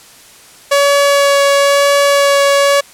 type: tone with vibrato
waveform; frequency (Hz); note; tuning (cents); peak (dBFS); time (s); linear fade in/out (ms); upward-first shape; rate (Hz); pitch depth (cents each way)
sawtooth; 564; C#5; +30; -4; 0.71-2.81; 10; sine; 1; 8
effects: white hiss -40 dBFS RMS until 2.93 s + low-pass 11000 Hz 12 dB/octave